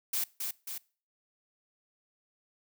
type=noise with echo; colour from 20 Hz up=blue; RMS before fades=-31 dBFS; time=0.13-0.24 s; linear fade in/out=5 ms; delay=270 ms; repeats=2; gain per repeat=-4 dB; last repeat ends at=0.78 s; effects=noise-tail reverb RT60 0.4 s tail -23 dB re dry